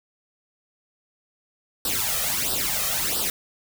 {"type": "noise with flanger", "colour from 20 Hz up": "white", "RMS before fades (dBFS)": -25, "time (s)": [1.85, 3.3], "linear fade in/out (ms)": 2, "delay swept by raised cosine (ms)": [0.22, 1.62], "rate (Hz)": 1.5, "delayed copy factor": 0.8, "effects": []}